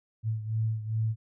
sine beating tone pair, 110 / 112.5 Hz, A2 / A2, 0 / +39 cents, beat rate 2.5 Hz, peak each -28 / -33 dBFS, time 0.23-1.16 s, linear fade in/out 50 ms, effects none

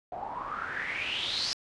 white noise with low-pass filter sweep, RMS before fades -34 dBFS, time 0.12-1.53 s, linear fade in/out 0 ms, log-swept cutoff 690 to 5100 Hz, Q 7.5, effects resampled to 24000 Hz

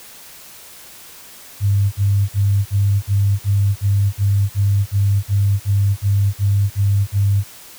sine tone bursts, 100.1 Hz, G2, 37 cents sharp, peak -12 dBFS, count 16, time 1.6-7.44 s, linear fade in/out 50 ms, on 320 ms, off 48 ms, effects white hiss -40 dBFS RMS until 7.78 s

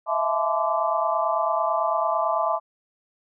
sine tone cluster, 646 / 675 / 860 / 1024 / 1166 Hz, E5 / E5 / A5 / C6 / D6, -35 / +41 / -40 / -38 / -13 cents, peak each -27 dBFS, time 0.06-2.6 s, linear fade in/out 50 ms, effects none

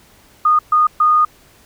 sine tone bursts at uneven times, 1230 Hz, D#6, 20 cents flat, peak -9 dBFS, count 3, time 0.45-0.59 / 0.72-0.87 / 1-1.25 s, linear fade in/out 5 ms, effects pink hiss -49 dBFS RMS until 1.65 s

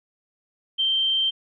sine tone, 3136 Hz, G7, in tune, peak -19 dBFS, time 0.78-1.31 s, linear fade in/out 20 ms, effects none

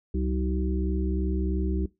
harmonic tone with a mistuned harmonic, 63 Hz, B1, 35 cents sharp, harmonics 1 / 3 / 5 / 6, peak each -26 / -31 / -33 / -34 dBFS, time 0.14-1.86 s, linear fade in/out 5 ms, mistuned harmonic 1, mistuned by +130 cents, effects noise-tail reverb RT60 0.2 s tail -20 dB re dry

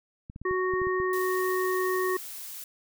clicks, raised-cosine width 5 ms, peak -28 dBFS, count 8, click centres 0.299 / 0.361 / 0.416 / 0.511 / 0.737 / 0.817 / 0.87 / 1.001 s
harmonic tone, 370.5 Hz, F#4, 2 cents sharp, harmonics 1 / 3 / 5, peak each -26 / -31 / -33 dBFS, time 0.45-2.17 s, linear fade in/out 5 ms
blue noise, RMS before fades -40 dBFS, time 1.13-2.64 s, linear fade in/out 2 ms
effects none

